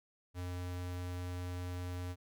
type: tone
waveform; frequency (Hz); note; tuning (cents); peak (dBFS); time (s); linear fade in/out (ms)
square; 89.5; F2; +43; -39; 0.34-2.16; 50
effects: none